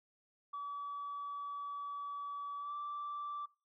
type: tone with pitch glide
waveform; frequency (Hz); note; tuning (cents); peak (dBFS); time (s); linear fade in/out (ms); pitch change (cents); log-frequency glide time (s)
sine; 1145 to 1167.7; D6 to D6; -44 to -10; -38; 0.53-3.46; 10; +34; 2.59-2.74
effects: noise-tail reverb RT60 0.3 s tail -20 dB re dry + tanh soft clip ceiling -36 dBFS